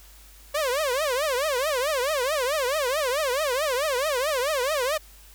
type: tone with vibrato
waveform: sawtooth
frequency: 554.4 Hz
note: C#5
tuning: in tune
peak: -19 dBFS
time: 0.54-4.98 s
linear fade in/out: 10 ms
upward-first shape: triangle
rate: 4.6 Hz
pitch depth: 270 cents each way
effects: added 50 Hz sine -49 dBFS peak until 5.34 s + white hiss -52 dBFS RMS until 5.34 s